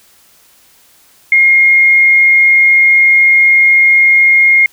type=tone; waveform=sine; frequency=2138 Hz; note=C7; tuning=37 cents sharp; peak=-4 dBFS; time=1.32-4.66 s; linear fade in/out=2 ms; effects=white hiss -47 dBFS RMS until 4.72 s